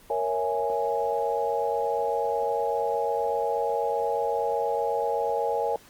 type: chord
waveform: sine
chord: A# half-diminished seventh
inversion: none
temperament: equal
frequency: 466.2 / 554.4 / 659.3 / 830.6 Hz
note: A#4 / C#5 / E5 / G#5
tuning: 0 / 0 / 0 / 0 cents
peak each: -28 / -30 / -32 / -28 dBFS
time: 0.1-5.76 s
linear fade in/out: 2 ms
effects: pink hiss -53 dBFS RMS until 5.89 s + Opus 24 kbps